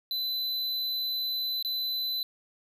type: tone with dropouts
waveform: square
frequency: 4015 Hz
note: B7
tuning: 28 cents sharp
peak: -29 dBFS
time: 0.11-2.23 s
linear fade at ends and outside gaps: 1 ms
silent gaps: 1.626-1.648 s
effects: none